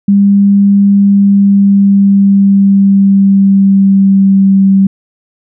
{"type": "tone with pitch glide", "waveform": "sine", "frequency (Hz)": [200, 194.19], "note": ["G3", "G3"], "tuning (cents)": [35, -16], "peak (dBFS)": -3, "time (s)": [0.08, 4.87], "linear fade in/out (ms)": 5, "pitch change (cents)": -51, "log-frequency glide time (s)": [0.92, 4.63], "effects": []}